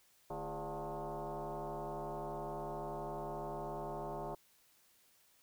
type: tone with frequency modulation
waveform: sine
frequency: 149.2 Hz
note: D3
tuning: 28 cents sharp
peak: -39 dBFS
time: 0.3-4.35 s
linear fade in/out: 5 ms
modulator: 185 Hz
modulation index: 4.6
effects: white hiss -69 dBFS RMS until 5.42 s